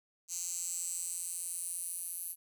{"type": "tone with high-pass filter sweep", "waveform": "10% pulse", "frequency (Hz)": 174.61, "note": "F3", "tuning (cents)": 0, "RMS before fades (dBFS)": -39, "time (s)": [0.28, 2.36], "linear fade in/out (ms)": 50, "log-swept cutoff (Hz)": [6900, 11000], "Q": 6, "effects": []}